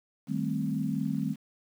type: chord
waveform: sine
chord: A half-diminished seventh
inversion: second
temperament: equal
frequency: 155.56 / 196 / 220 / 261.6 Hz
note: Eb3 / G3 / A3 / C4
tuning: 0 / 0 / 0 / 0 cents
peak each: -33 dBFS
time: 0.27-1.36 s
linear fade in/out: 50 ms
effects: 9-bit